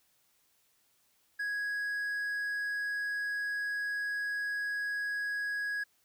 triangle tone, 1661 Hz, G#6, in tune, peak -30 dBFS, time 1.39-5.84 s, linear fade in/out 10 ms, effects white hiss -71 dBFS RMS until 6.04 s

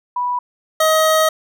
sine / 25% pulse tone pair in turn, 983 / 631.4 Hz, B5 / D#5, -8 / +25 cents, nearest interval minor sixth, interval 767 cents, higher first, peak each -17 / -8 dBFS, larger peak second, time 0.16-0.39 / 0.8-1.29 s, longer second, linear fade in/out 5 ms, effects none

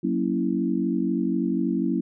sine chord, F# dominant seventh, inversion none, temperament equal, 185 / 233.1 / 277.2 / 329.6 Hz, F#3 / A#3 / C#4 / E4, 0 / 0 / 0 / 0 cents, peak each -27 dBFS, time 0.03-2.01 s, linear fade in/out 10 ms, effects none

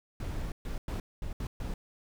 brown noise bursts at uneven times, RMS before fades -35 dBFS, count 6, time 0.2-0.52 / 0.65-0.78 / 0.88-1 / 1.22-1.33 / 1.4-1.47 / 1.6-1.74 s, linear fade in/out 2 ms, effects none

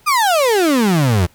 35% pulse exponential sweep, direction down, 1261 to 82.41 Hz, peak -10 dBFS, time 0.06-1.27 s, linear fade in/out 20 ms, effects pink hiss -52 dBFS RMS until 1.34 s

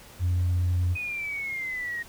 sine tone, 89 Hz, F2, 33 cents sharp, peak -20 dBFS, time 0.19-0.97 s, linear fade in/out 50 ms
sine exponential sweep, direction down, 2512 to 1864.7 Hz, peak -29 dBFS, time 0.95-2.03 s, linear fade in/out 10 ms
effects tanh soft clip ceiling -19 dBFS + pink hiss -49 dBFS RMS until 2.08 s

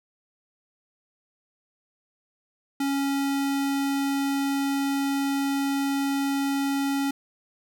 square tone, 277.1 Hz, C#4, 1 cent flat, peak -24 dBFS, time 2.8-7.11 s, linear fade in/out 5 ms, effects none

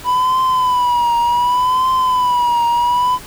triangle tone with vibrato, 987.8 Hz, B5, in tune, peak -10 dBFS, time 0.04-3.19 s, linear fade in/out 50 ms, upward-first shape triangle, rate 0.67 Hz, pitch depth 88 cents each way, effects pink hiss -35 dBFS RMS until 3.26 s

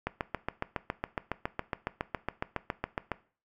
click train, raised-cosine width 0.5 ms, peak -15 dBFS, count 23, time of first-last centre 0.07-3.117 s, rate 7.22 Hz, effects noise-tail reverb RT60 0.4 s tail -18 dB re dry

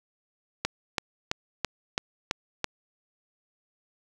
click train, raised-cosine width 0.2 ms, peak -8 dBFS, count 7, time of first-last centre 0.65-2.643 s, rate 3.01 Hz, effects 8-bit

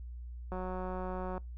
click train, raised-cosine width 1 ms, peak -26 dBFS, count 159, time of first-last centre 0.52-1.379 s, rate 184 Hz, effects noise-tail reverb RT60 0.2 s tail -25 dB re dry + added 60 Hz sine -41 dBFS peak until 1.57 s

